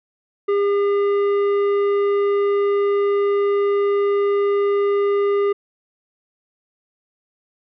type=tone with tanh clipping; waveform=sine; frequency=403.7 Hz; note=G#4; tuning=49 cents flat; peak=-17 dBFS; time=0.48-5.53 s; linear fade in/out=10 ms; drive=10 dB; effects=none